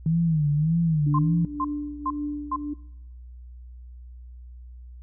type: tone with vibrato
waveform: sine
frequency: 156.8 Hz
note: D#3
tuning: 14 cents sharp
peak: -19 dBFS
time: 0.06-1.45 s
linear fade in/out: 2 ms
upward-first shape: sine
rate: 1.7 Hz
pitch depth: 130 cents each way
type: tone with tremolo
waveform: sine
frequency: 293.7 Hz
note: D4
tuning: in tune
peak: -25 dBFS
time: 1.06-2.74 s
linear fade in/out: 10 ms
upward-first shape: triangle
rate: 1.9 Hz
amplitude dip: 70%
type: tone bursts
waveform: sine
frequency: 1046.5 Hz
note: C6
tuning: in tune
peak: -23 dBFS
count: 4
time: 1.14-2.562 s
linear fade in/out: 5 ms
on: 48 ms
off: 410 ms
effects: noise-tail reverb RT60 0.8 s tail -23 dB re dry + added 61 Hz sine -40 dBFS peak until 5.02 s